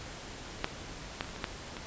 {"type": "clicks", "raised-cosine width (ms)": 0.3, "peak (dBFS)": [-12, -15, -27, -29, -26, -15, -23], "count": 7, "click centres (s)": [0.644, 1.209, 1.245, 1.291, 1.362, 1.442, 1.768], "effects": ["pink hiss -44 dBFS RMS until 1.86 s", "resampled to 16000 Hz"]}